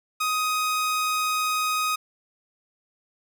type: tone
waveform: sawtooth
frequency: 1253 Hz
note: D#6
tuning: 12 cents sharp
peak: -19 dBFS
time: 0.2-1.96 s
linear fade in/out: 10 ms
effects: none